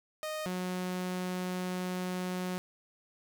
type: tone pair in turn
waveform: sawtooth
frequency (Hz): 619 / 182.34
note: D#5 / F#3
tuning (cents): -9 / -25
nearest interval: octave + major sixth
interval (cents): 2116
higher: first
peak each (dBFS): -31 / -29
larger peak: second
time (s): 0.23-0.46 / 0.46-2.58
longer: second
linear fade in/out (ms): 0
effects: none